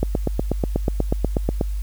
click train, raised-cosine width 2 ms, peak -6 dBFS, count 14, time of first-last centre 0.03-1.612 s, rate 8.22 Hz, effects added 50 Hz sine -22 dBFS peak until 1.82 s + white hiss -49 dBFS RMS until 1.82 s

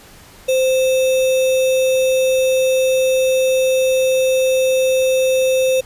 sine tone with sample-and-hold, 520 Hz, C5, 11 cents flat, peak -12 dBFS, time 0.48-5.81 s, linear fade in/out 10 ms, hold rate 3150 Hz, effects pink hiss -43 dBFS RMS until 5.85 s + resampled to 32000 Hz

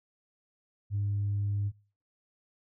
sine tone, 101.5 Hz, G#2, 39 cents flat, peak -26 dBFS, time 0.9-1.72 s, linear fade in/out 50 ms, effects noise-tail reverb RT60 0.4 s tail -25 dB re dry + tanh soft clip ceiling -24 dBFS

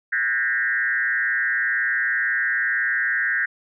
sine tone with frequency modulation, 1719 Hz, A6, 41 cents flat, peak -19 dBFS, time 0.12-3.46 s, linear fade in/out 10 ms, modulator 122 Hz, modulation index 1.8, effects none

